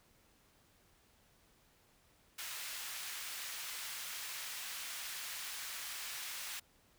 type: high-pass noise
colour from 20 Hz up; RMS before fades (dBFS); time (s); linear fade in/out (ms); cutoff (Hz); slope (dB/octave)
pink; -44; 2.38-6.6; 10; 1700; 12
effects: pink hiss -69 dBFS RMS until 6.98 s